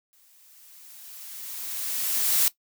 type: noise with exponential growth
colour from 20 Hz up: blue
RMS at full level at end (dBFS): -20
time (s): 0.13-2.48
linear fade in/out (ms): 0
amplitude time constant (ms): 510
effects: noise-tail reverb RT60 0.1 s tail -17 dB re dry